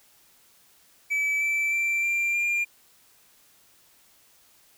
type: tone with pitch steps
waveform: triangle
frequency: 2300 / 2324 / 2348 / 2373 / 2398 Hz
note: D7 / D7 / D7 / D7 / D7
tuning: -37 / -19 / -1 / +17 / +36 cents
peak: -21 dBFS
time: 1.1-2.65 s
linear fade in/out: 20 ms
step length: 310 ms
effects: white hiss -59 dBFS RMS until 4.77 s